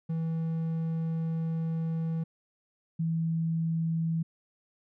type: tone pair in turn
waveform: triangle / sine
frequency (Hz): 162.9 / 163.63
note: E3 / E3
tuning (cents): -20 / -12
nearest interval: unison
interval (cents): 8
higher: second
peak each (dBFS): -26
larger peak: neither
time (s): 0.09-2.24 / 2.99-4.23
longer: first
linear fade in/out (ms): 10
effects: none